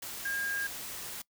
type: tone in noise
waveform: sine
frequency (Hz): 1619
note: G#6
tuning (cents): -45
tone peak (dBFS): -31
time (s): 0.25-0.67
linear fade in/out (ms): 5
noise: white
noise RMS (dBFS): -41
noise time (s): 0.02-1.22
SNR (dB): +7
effects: noise-tail reverb RT60 0.1 s tail -22 dB re dry